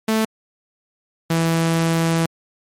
sawtooth tone pair in turn, 220 / 164.81 Hz, A3 / E3, 0 / 0 cents, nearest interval perfect fourth, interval 500 cents, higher first, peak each -12 dBFS, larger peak neither, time 0.08-0.25 / 1.3-2.26 s, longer second, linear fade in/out 5 ms, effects MP3 64 kbps

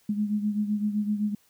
sine beating tone pair, 207.7 / 215.5 Hz, G#3 / A3, 0 / -36 cents, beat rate 7.8 Hz, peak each -25 / -31 dBFS, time 0.09-1.35 s, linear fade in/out 5 ms, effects white hiss -64 dBFS RMS until 1.49 s

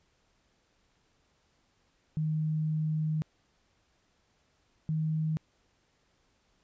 sine tone pair in turn, 155.56 / 157 Hz, D#3 / D#3, 0 / +16 cents, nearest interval unison, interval 16 cents, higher second, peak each -27 dBFS, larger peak neither, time 2.17-3.22 / 4.89-5.37 s, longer first, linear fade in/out 0 ms, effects pink hiss -71 dBFS RMS until 6.63 s + resampled to 16000 Hz

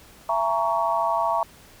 sine chord, A# half-diminished seventh, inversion second, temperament just, 671.3 / 839.1 / 932.3 / 1118.8 Hz, E5 / G#5 / A#5 / C#6, +31 / +18 / 0 / +16 cents, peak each -25 / -30 / -24 / -26 dBFS, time 0.29-1.43 s, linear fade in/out 2 ms, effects pink hiss -50 dBFS RMS until 1.8 s

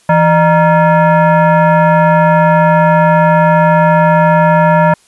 sine tone with frequency modulation, 165.7 Hz, E3, 9 cents sharp, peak -5 dBFS, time 0.09-4.94 s, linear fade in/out 5 ms, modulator 774 Hz, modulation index 1.4, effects white hiss -49 dBFS RMS until 5.07 s + resampled to 24000 Hz

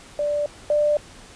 sine tone pair in turn, 587.3 / 593.8 Hz, D5 / D5, 0 / +19 cents, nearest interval unison, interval 19 cents, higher second, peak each -20 / -16 dBFS, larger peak second, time 0.19-0.46 / 0.7-0.97 s, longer neither, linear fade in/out 2 ms, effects pink hiss -45 dBFS RMS until 1.35 s + resampled to 22050 Hz

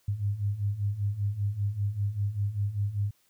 sine beating tone pair, 98.6 / 103.7 Hz, G2 / G#2, +11 / -2 cents, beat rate 5.1 Hz, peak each -32 / -28 dBFS, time 0.08-3.11 s, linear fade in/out 5 ms, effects white hiss -68 dBFS RMS until 3.29 s

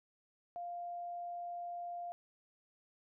sine tone, 698.5 Hz, F5, in tune, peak -40 dBFS, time 0.56-2.12 s, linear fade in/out 0 ms, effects none

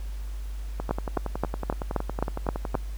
two click trains, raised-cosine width 1 ms, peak -10 / -16 dBFS, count 8 / 22, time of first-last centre 0.91-2.752 / 0.8-2.744 s, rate 3.8 / 10.8 Hz, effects added 50 Hz sine -31 dBFS peak until 2.97 s + pink hiss -52 dBFS RMS until 2.97 s

